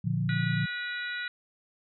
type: chord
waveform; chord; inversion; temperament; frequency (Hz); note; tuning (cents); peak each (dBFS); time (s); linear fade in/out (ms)
sine; Bb major; none; equal; 116.54 / 146.83 / 174.61; Bb2 / D3 / F3; 0 / 0 / 0; -30; 0.04-0.66; 10
type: harmonic tone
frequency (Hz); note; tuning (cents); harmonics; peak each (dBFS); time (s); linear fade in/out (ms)
486.2; B4; -27; 3 / 4 / 5 / 6 / 7 / 8; -34 / -38 / -43 / -50 / -51 / -40; 0.29-1.28; 2
effects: none